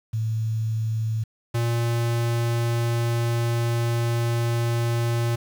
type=tone pair in turn; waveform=sine / square; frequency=110.9 / 117.49 Hz; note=A2 / A#2; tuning=+14 / +14 cents; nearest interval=minor second; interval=100 cents; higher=second; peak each=-22 dBFS; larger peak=neither; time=0.13-1.24 / 1.54-5.36 s; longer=second; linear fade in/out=10 ms; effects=8-bit